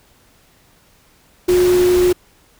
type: tone in noise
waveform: sine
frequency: 360 Hz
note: F#4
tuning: 47 cents flat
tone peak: -10 dBFS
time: 1.48-2.13 s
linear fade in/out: 10 ms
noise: pink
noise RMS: -25 dBFS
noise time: 1.48-2.13 s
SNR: +12 dB
effects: pink hiss -53 dBFS RMS until 2.59 s